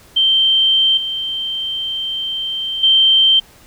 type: tone with level steps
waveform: sine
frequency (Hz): 3131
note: G7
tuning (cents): -3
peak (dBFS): -10 / -19 / -8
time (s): 0.16-3.4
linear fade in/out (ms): 10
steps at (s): 0.97 / 2.83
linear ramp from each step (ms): 5
effects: pink hiss -46 dBFS RMS until 3.66 s